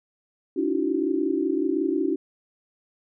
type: tone cluster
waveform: sine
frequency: 280.9 / 311.7 / 337.2 / 378.6 Hz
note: C#4 / D#4 / E4 / F#4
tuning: +23 / +3 / +39 / +40 cents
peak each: -27 dBFS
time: 0.56-2.16 s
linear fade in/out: 10 ms
effects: none